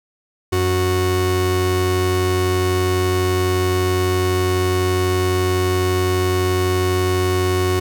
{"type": "tone pair together", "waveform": "45% pulse", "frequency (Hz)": [91.9, 367.6], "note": ["F#2", "F#4"], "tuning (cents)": [-11, -11], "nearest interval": "2 octaves", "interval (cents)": 2400, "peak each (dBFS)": -19, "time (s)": [0.52, 7.8], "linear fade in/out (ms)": 10, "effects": []}